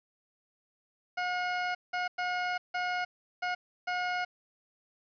20% pulse tone bursts at uneven times, 721 Hz, F#5, 45 cents flat, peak -25 dBFS, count 6, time 1.17-1.75 / 1.93-2.08 / 2.18-2.58 / 2.74-3.05 / 3.42-3.55 / 3.87-4.25 s, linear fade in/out 10 ms, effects resampled to 11025 Hz + 9-bit

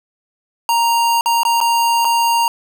square tone with dropouts, 932.3 Hz, A#5, in tune, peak -13 dBFS, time 0.69-2.48 s, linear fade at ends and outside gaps 1 ms, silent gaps 1.21-1.259 / 1.433-1.451 / 1.604-1.612 / 2.047-2.051 s, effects none

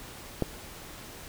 clicks, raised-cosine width 2 ms, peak -12 / -30 dBFS, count 2, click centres 0.423 / 0.429 s, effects pink hiss -45 dBFS RMS until 1.28 s

